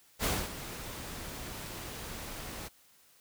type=noise with ADSR envelope; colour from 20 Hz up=pink; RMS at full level=-29 dBFS; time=0.19-2.69 s; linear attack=56 ms; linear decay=240 ms; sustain=-13 dB; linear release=20 ms; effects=white hiss -63 dBFS RMS until 3.2 s